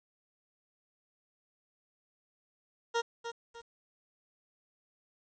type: tone with echo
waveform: 20% pulse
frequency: 466.2 Hz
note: A#4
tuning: in tune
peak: -23 dBFS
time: 2.94-3.02 s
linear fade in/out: 20 ms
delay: 300 ms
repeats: 2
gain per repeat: -9 dB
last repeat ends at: 3.62 s
effects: resampled to 16000 Hz + 10-bit